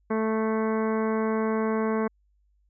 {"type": "harmonic tone", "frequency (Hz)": 220, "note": "A3", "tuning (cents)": 0, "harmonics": [1, 2, 3, 4, 5, 6, 7, 8, 9, 10], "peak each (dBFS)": [-26, -27, -35, -37, -34, -45, -40, -48, -44, -48], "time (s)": [0.1, 2.08], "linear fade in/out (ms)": 10, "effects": ["added 50 Hz sine -63 dBFS peak until 2.69 s"]}